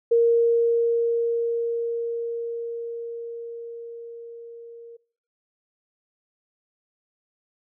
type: tone with level ramp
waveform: sine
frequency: 466.2 Hz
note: A#4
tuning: in tune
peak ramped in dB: -14 to -40 dBFS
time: 0.11-4.97 s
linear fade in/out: 10 ms
effects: noise-tail reverb RT60 0.5 s tail -23 dB re dry